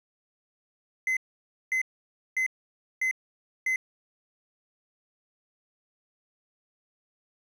triangle tone bursts, 2049 Hz, C7, 37 cents flat, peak -22 dBFS, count 5, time 1.07-3.76 s, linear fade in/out 2 ms, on 98 ms, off 550 ms, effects none

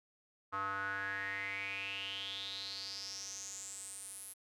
square tone with band-pass filter sweep, 98 Hz, G2, in tune, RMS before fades -42 dBFS, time 0.52-4.34 s, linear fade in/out 20 ms, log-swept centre 1200 to 11000 Hz, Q 7.8, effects none

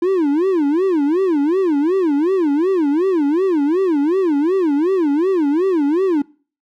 triangle tone with vibrato, 330.3 Hz, E4, 4 cents sharp, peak -11 dBFS, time 0.02-6.22 s, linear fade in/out 5 ms, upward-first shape sine, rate 2.7 Hz, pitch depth 280 cents each way, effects noise-tail reverb RT60 0.4 s tail -23 dB re dry

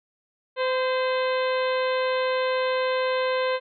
harmonic tone with a mistuned harmonic, 514 Hz, C5, 31 cents flat, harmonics 1 / 2 / 3 / 4 / 5 / 6 / 7 / 8, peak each -23 / -29 / -33 / -35 / -37 / -39 / -40 / -41 dBFS, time 0.56-3.6 s, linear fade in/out 50 ms, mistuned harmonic 3, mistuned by +33 cents, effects none

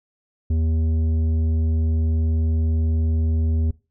sine tone with tanh clipping, 80.1 Hz, E2, 49 cents flat, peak -19 dBFS, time 0.5-3.71 s, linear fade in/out 5 ms, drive 9 dB, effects noise-tail reverb RT60 0.3 s tail -21 dB re dry

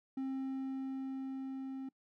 triangle tone with level ramp, 266.2 Hz, C4, 30 cents sharp, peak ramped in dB -33 to -38 dBFS, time 0.17-1.89 s, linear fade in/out 5 ms, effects noise-tail reverb RT60 0.1 s tail -23 dB re dry

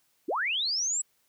sine linear sweep, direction up, 236.2 to 7890 Hz, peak -26 dBFS, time 0.28-1.02 s, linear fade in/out 10 ms, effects white hiss -70 dBFS RMS until 1.28 s + high-pass 60 Hz 12 dB/octave

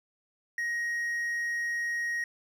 triangle tone, 1882 Hz, A#6, 16 cents sharp, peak -27 dBFS, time 0.58-2.24 s, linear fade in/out 2 ms, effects none

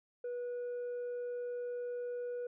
sine tone, 487.1 Hz, B4, 24 cents flat, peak -34 dBFS, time 0.24-2.47 s, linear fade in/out 5 ms, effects tanh soft clip ceiling -36 dBFS

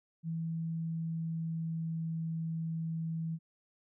sine tone with pitch glide, 163.8 to 162.86 Hz, E3 to E3, -11 to -21 cents, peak -33 dBFS, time 0.23-3.39 s, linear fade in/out 50 ms, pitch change -10 cents, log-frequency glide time 0.65-2.18 s, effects none

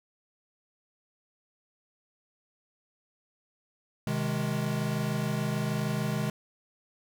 square chord, Ab major, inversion first, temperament equal with one note detuned, 128.86 / 155.56 / 207.7 Hz, C3 / Eb3 / Ab3, -26 / 0 / 0 cents, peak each -33 dBFS, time 4.07-6.3 s, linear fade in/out 2 ms, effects none

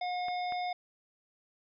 harmonic tone, 720 Hz, F#5, 47 cents flat, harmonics 1 / 3 / 5 / 7, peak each -32 / -42 / -46 / -49 dBFS, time 0.01-0.73 s, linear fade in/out 5 ms
clicks, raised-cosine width 0.5 ms, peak -30 dBFS, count 2, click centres 0.284 / 0.523 s
effects none

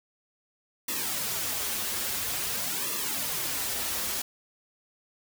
white noise with flanger, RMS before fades -31 dBFS, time 0.88-4.22 s, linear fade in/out 5 ms, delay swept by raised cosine 1.3 to 7 ms, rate 0.49 Hz, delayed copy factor -0.9, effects none

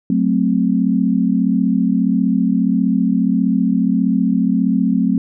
sine chord, F# diminished, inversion none, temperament equal, 185 / 220 / 261.6 Hz, F#3 / A3 / C4, 0 / 0 / 0 cents, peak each -17 dBFS, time 0.1-5.18 s, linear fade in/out 2 ms, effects none

